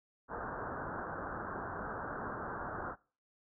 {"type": "low-pass noise", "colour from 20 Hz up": "white", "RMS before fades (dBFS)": -41, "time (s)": [0.28, 2.96], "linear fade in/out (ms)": 50, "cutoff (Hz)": 1600, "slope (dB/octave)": 96, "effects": ["noise-tail reverb RT60 0.4 s tail -23 dB re dry"]}